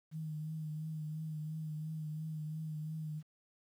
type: tone with vibrato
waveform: sine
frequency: 155.56 Hz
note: D#3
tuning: in tune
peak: -38 dBFS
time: 0.11-3.23 s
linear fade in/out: 50 ms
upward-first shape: triangle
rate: 2.9 Hz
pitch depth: 39 cents each way
effects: 11-bit